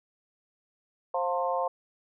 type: harmonic tone with a mistuned harmonic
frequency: 176.2 Hz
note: F3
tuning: 16 cents sharp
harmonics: 3 / 4 / 5 / 6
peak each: -30 / -31 / -32 / -33 dBFS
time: 1.14-1.68 s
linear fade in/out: 5 ms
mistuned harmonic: 5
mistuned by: +32 cents
effects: none